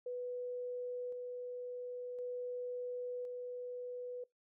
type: tone with tremolo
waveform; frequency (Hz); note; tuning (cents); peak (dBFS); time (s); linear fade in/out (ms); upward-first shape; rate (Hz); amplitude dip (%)
sine; 493.9; B4; 0; -38; 0.06-4.24; 5; square; 0.47; 25
effects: noise-tail reverb RT60 0.2 s tail -24 dB re dry